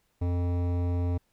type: tone with hard clipping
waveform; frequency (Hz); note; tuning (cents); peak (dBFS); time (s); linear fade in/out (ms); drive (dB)
sine; 88; F2; +14; -27; 0.21-1.18; 10; 15
effects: pink hiss -72 dBFS RMS until 1.32 s